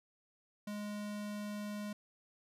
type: tone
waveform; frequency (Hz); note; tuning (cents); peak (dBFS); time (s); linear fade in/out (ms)
square; 207.7; G#3; 0; -40; 0.67-1.93; 5
effects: resampled to 32000 Hz